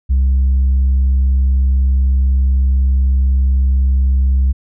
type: tone with tanh clipping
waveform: sine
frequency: 66 Hz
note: C2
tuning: 16 cents sharp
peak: -10 dBFS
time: 0.09-4.53 s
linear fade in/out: 20 ms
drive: 1 dB
effects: none